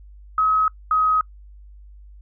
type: tone pair in turn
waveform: sine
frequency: 1276 / 1264.3 Hz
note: D#6 / D#6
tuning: +43 / +27 cents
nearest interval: unison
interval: 16 cents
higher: first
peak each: -15 dBFS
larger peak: neither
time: 0.38-0.68 / 0.91-1.21 s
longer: neither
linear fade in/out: 2 ms
effects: noise-tail reverb RT60 0.1 s tail -25 dB re dry + added 50 Hz sine -41 dBFS peak until 2.21 s